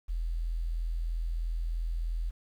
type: tone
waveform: sine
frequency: 41.54 Hz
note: E1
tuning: 14 cents sharp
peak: -29 dBFS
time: 0.08-2.31 s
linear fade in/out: 20 ms
effects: 10-bit